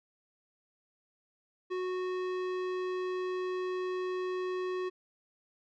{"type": "tone with tanh clipping", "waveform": "sine", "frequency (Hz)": 367.7, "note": "F#4", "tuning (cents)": -11, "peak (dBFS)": -34, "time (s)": [1.7, 4.9], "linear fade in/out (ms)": 20, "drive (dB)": 17, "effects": []}